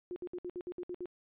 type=tone bursts; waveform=sine; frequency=356.5 Hz; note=F4; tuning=36 cents sharp; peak=-37 dBFS; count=9; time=0.11-1.057 s; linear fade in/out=0 ms; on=51 ms; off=61 ms; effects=resampled to 8000 Hz